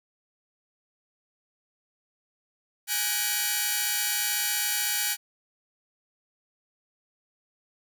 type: tone cluster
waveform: 5% pulse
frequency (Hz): 829 / 1468 / 1528 / 1896 / 2309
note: G#5 / F#6 / G6 / A#6 / D7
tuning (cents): -3 / -14 / -45 / +29 / -30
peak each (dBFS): -21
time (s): 2.87-5.17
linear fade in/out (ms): 50
effects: none